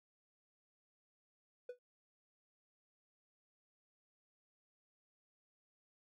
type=tone with exponential decay; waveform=triangle; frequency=493.9 Hz; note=B4; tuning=in tune; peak=-38 dBFS; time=1.69-1.79 s; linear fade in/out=5 ms; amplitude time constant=20 ms; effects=none